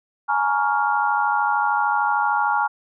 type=chord; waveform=sine; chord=Bb minor seventh; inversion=third; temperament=just; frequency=839.1 / 932.3 / 1118.8 / 1398.5 Hz; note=Ab5 / Bb5 / Db6 / F6; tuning=+18 / 0 / +16 / +2 cents; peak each=-21 / -24 / -26 / -23 dBFS; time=0.28-2.68 s; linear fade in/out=20 ms; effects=none